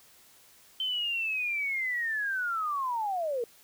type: linear sweep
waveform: sine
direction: down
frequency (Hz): 3100 to 450.9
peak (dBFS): -28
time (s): 0.8-3.44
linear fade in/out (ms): 2
effects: white hiss -58 dBFS RMS until 3.63 s